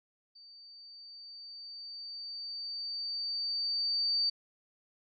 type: tone with level ramp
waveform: sine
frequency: 4607 Hz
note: D8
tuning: 34 cents flat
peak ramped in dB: -52 to -26 dBFS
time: 0.35-4.3 s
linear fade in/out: 10 ms
effects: none